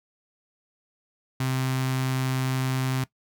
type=tone with notch filter; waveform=sawtooth; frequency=130.5 Hz; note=C3; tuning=4 cents flat; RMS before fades=-26 dBFS; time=1.4-3.04 s; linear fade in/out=5 ms; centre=490 Hz; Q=1.1; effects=noise-tail reverb RT60 0.1 s tail -18 dB re dry